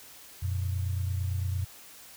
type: tone pair together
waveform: sine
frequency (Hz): 90.5 / 119.37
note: F#2 / A#2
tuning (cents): -38 / +42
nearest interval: perfect fourth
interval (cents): 480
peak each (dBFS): -28 / -35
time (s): 0.42-1.65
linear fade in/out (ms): 10
effects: white hiss -50 dBFS RMS until 2.16 s